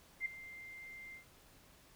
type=tone with ADSR envelope; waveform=sine; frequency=2093 Hz; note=C7; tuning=in tune; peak=-32 dBFS; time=0.2-1.25 s; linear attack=56 ms; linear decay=8 ms; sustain=-16 dB; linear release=110 ms; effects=pink hiss -63 dBFS RMS until 1.95 s